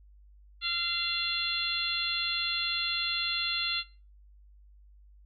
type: harmonic tone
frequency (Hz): 689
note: F5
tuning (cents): -24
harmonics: 2 / 3 / 4 / 5 / 6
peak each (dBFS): -37 / -38 / -33 / -33 / -32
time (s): 0.61-3.84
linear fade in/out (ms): 50
effects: noise-tail reverb RT60 0.3 s tail -18 dB re dry + added 50 Hz sine -53 dBFS peak until 5.25 s